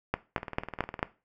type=two click trains; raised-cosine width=0.5 ms; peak=-11 / -21 dBFS; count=5 / 13; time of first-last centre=0.14-1.029 / 0.38-0.992 s; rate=4.5 / 19.6 Hz; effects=noise-tail reverb RT60 0.3 s tail -17 dB re dry